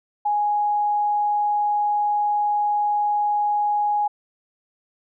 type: tone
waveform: sine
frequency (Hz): 830.6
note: G#5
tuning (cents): 0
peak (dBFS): -18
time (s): 0.25-4.08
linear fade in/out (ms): 10
effects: none